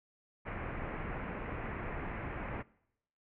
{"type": "low-pass noise", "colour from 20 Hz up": "pink", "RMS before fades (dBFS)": -40, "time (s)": [0.45, 2.63], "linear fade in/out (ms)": 20, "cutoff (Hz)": 2400, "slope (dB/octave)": 48, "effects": ["noise-tail reverb RT60 0.8 s tail -23 dB re dry"]}